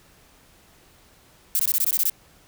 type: noise bursts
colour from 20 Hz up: violet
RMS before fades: -21 dBFS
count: 9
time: 1.55-2.097 s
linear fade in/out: 0 ms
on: 43 ms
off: 20 ms
effects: pink hiss -55 dBFS RMS until 2.47 s